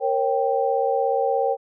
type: chord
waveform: sine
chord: G diminished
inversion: first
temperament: equal with one note detuned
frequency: 466.2 / 543 / 784 Hz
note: Bb4 / Db5 / G5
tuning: 0 / -36 / 0 cents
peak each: -23 / -23 / -23 dBFS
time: 0-1.57 s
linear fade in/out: 50 ms
effects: none